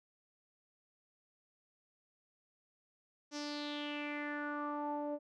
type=tone with low-pass filter sweep; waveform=sawtooth; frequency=293.7 Hz; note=D4; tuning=in tune; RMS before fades=-40 dBFS; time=3.31-5.19 s; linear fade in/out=50 ms; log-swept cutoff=5900 to 630 Hz; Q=4.8; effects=none